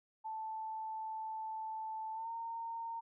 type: tone with pitch glide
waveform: sine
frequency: 879 to 917.4 Hz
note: A5 to A#5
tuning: -2 to -28 cents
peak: -39 dBFS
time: 0.24-3.01 s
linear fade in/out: 20 ms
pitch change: +74 cents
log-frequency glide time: 2.13-2.29 s
effects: none